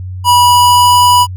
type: tone with pitch glide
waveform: square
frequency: 975 to 981.2 Hz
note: B5 to B5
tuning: -23 to -12 cents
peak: -5 dBFS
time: 0.24-1.27 s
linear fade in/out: 50 ms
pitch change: +11 cents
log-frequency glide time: 0.4-0.97 s
effects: added 92 Hz sine -20 dBFS peak until 1.36 s